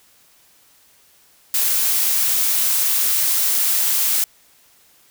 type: noise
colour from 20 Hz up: blue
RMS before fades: -18 dBFS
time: 1.54-4.24 s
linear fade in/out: 2 ms
effects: white hiss -54 dBFS RMS until 5.1 s